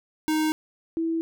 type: tone pair in turn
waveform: square / sine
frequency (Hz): 311.1 / 328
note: D#4 / E4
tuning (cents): 0 / -9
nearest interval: minor second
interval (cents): 91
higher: second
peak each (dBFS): -22 / -23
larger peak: first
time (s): 0.28-0.52 / 0.97-1.21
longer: neither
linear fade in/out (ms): 0
effects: none